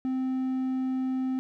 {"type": "tone", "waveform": "triangle", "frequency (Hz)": 259.9, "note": "C4", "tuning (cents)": -11, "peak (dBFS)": -24, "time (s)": [0.05, 1.39], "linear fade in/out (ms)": 0, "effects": []}